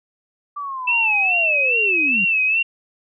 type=linear sweep; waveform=sine; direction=down; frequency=1176 to 174.8 Hz; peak=-25 dBFS; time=0.56-2.25 s; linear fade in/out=10 ms
type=tone with vibrato; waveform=sine; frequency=2637 Hz; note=E7; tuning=in tune; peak=-15 dBFS; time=0.87-2.63 s; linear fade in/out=10 ms; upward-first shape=sine; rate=2.4 Hz; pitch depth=81 cents each way
effects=none